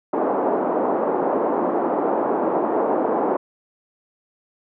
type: band-pass noise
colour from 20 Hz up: pink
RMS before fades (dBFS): -21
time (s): 0.13-3.37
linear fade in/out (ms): 5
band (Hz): 290 to 940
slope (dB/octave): 24
effects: none